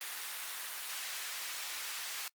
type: high-pass noise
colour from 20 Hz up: pink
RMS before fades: -41 dBFS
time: 0.01-2.28 s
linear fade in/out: 2 ms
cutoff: 1500 Hz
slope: 12 dB/octave
effects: noise-tail reverb RT60 0.1 s tail -25 dB re dry + Opus 32 kbps